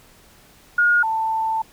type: tone pair in turn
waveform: sine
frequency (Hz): 1432 / 887.8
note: F6 / A5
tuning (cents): +43 / +15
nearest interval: minor sixth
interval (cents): 828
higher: first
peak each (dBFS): -13 / -19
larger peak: first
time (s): 0.78-1.03 / 1.03-1.62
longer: second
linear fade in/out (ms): 5
effects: pink hiss -51 dBFS RMS until 1.72 s